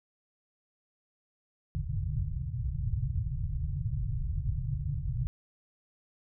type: low-pass noise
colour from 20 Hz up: white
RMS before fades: -32 dBFS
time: 1.75-5.27 s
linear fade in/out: 0 ms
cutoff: 150 Hz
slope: 96 dB/octave
effects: none